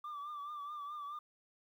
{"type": "tone with vibrato", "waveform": "sine", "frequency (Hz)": 1174.7, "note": "D6", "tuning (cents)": 0, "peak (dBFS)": -39, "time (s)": [0.04, 1.19], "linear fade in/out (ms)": 5, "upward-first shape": "triangle", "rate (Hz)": 4.7, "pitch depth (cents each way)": 65, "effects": ["tanh soft clip ceiling -40 dBFS", "12-bit"]}